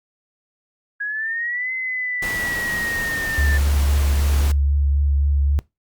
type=exponential two-way sweep; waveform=sine; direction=up then down; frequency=1651 to 2054 to 1771 Hz; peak=-22 dBFS; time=1-3.58 s; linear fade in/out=10 ms; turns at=1.73 s
type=noise; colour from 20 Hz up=pink; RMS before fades=-30 dBFS; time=2.22-4.52 s; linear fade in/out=5 ms
type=tone with vibrato; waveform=sine; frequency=70.9 Hz; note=C#2; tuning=40 cents sharp; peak=-15 dBFS; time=3.38-5.59 s; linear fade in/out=0 ms; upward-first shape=triangle; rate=3.8 Hz; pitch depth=24 cents each way
effects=noise-tail reverb RT60 0.2 s tail -22 dB re dry + Opus 48 kbps